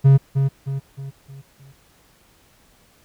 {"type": "tone with echo", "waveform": "triangle", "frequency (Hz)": 136.7, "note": "C#3", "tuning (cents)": -24, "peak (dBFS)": -6, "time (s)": [0.04, 0.18], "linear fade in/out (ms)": 20, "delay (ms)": 310, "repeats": 5, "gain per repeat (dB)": -7, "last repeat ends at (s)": 1.73, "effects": ["pink hiss -56 dBFS RMS until 3.04 s"]}